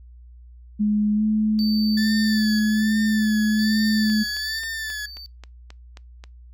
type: tone with pitch glide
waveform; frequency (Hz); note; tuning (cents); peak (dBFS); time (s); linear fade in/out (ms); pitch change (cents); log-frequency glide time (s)
sine; 209.9 to 215.2; G#3 to A3; +19 to -38; -17; 0.79-4.24; 20; +43; 1.15-1.23
type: tone with tremolo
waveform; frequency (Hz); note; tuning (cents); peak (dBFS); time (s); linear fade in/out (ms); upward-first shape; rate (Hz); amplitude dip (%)
triangle; 4572; D8; -47; -27; 1.59-5.26; 0; square; 0.5; 65
type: tone with vibrato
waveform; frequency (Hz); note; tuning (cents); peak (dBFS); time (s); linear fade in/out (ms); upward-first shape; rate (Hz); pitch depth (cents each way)
40% pulse; 1744; A6; -16; -27; 1.97-5.06; 5; sine; 1.2; 56
type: click train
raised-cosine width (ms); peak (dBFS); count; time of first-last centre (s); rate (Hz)
0.2; -24; 9; 4.1-6.239; 3.74
effects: noise-tail reverb RT60 0.2 s tail -23 dB re dry + added 60 Hz sine -42 dBFS peak until 6.53 s